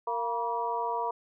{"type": "harmonic tone with a mistuned harmonic", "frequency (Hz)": 230.9, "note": "A#3", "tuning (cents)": -16, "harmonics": [2, 3, 4, 5], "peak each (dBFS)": [-35, -36, -30, -38], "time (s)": [0.07, 1.11], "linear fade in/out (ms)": 5, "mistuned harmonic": 4, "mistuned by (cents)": 66, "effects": []}